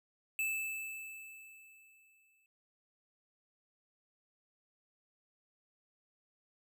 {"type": "tone with exponential decay", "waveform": "square", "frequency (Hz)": 2629, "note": "E7", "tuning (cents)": -5, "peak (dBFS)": -32, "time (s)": [0.39, 2.46], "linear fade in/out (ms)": 1, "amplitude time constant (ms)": 450, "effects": []}